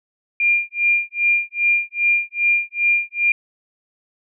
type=tone with tremolo; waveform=sine; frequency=2400 Hz; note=D7; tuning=37 cents sharp; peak=-12 dBFS; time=0.4-3.32 s; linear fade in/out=2 ms; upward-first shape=sine; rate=2.5 Hz; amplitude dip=100%; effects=none